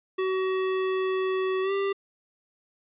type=tone with pitch glide; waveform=square; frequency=377 to 394.4 Hz; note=F#4 to G4; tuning=+32 to +11 cents; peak=-25 dBFS; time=0.18-1.93 s; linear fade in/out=10 ms; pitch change=+79 cents; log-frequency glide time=1.62-1.72 s; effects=resampled to 8000 Hz